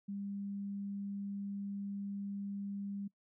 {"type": "tone", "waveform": "sine", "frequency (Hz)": 200, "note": "G3", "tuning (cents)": 35, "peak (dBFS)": -38, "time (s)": [0.08, 3.08], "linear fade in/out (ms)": 10, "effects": ["noise-tail reverb RT60 0.1 s tail -23 dB re dry"]}